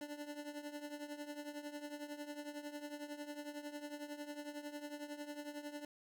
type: tone with tremolo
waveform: 25% pulse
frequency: 293.7 Hz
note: D4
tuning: in tune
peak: -38 dBFS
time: 0.01-5.85 s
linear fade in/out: 2 ms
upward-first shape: triangle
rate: 11 Hz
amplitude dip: 80%
effects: none